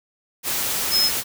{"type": "tone in noise", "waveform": "sine", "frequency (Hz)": 5160, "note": "E8", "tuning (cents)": -38, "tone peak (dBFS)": -16, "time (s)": [0.9, 1.11], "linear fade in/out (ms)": 50, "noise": "white", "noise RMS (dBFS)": -24, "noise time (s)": [0.43, 1.24], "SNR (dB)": 5, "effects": []}